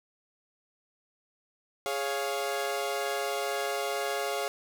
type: chord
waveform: sawtooth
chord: Db major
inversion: second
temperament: equal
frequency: 415.3 / 554.4 / 698.5 Hz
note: Ab4 / Db5 / F5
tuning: 0 / 0 / 0 cents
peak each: -30 dBFS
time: 1.86-4.48 s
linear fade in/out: 0 ms
effects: none